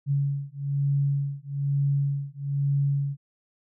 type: beating tone pair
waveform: sine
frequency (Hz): 140 / 141.1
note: C#3 / C#3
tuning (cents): +18 / +31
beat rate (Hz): 1.1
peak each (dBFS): -26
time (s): 0.06-3.17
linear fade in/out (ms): 50
effects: none